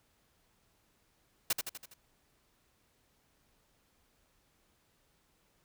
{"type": "noise with echo", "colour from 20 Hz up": "white", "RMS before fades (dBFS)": -29, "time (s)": [1.5, 1.53], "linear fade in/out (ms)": 5, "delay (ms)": 82, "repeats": 5, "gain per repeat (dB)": -5, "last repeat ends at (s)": 1.94, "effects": ["pink hiss -72 dBFS RMS until 5.64 s"]}